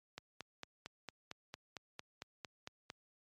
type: click train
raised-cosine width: 0.2 ms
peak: -27 dBFS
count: 13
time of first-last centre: 0.18-2.901 s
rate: 4.41 Hz
effects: high-pass 80 Hz 12 dB/octave + MP3 64 kbps